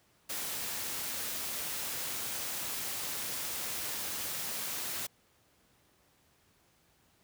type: noise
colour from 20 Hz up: white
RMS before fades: -37 dBFS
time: 0.29-5.07 s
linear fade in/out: 10 ms
effects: pink hiss -68 dBFS RMS until 7.23 s + high-pass 60 Hz 12 dB/octave